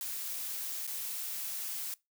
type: noise with dropouts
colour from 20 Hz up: blue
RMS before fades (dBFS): -38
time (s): 0.01-1.94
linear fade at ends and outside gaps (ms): 1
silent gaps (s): 0.868-0.875
effects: noise-tail reverb RT60 0.2 s tail -22 dB re dry